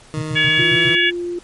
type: tone with pitch glide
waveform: 20% pulse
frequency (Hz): 155.56 to 163.77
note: D#3 to E3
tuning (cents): 0 to -11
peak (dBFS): -19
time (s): 0.14-0.95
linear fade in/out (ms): 0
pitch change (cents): +89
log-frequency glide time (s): 0.52-0.78
type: tone bursts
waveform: sine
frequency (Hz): 130.81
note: C3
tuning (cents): 0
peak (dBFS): -20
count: 6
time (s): 0.17-0.899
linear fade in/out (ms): 5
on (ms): 49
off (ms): 87
type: harmonic tone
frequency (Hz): 566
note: C#5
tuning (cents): +36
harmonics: 3 / 4 / 5 / 6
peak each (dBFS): -17 / -18 / -19 / -20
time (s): 0.35-1.11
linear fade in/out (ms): 20
type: tone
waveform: sine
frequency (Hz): 349.2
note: F4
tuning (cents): 0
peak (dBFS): -21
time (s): 0.59-1.39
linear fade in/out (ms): 5
effects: pink hiss -46 dBFS RMS until 1.43 s + MP3 48 kbps